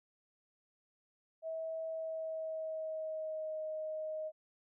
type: tone with pitch glide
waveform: sine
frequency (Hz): 646 to 624.4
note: E5 to D#5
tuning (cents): -35 to +6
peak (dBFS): -37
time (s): 1.42-4.32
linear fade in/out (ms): 50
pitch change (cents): -59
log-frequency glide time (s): 1.87-3.61
effects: none